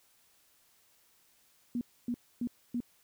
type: tone bursts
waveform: sine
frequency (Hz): 241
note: B3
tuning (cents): -42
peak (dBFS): -30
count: 4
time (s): 1.75-2.804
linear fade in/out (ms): 2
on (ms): 61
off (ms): 270
effects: white hiss -67 dBFS RMS until 3.03 s